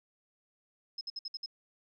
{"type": "tone bursts", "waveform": "sine", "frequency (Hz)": 5150, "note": "E8", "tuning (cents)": -41, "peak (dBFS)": -36, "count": 6, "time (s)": [0.98, 1.461], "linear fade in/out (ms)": 5, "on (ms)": 31, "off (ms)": 59, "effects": []}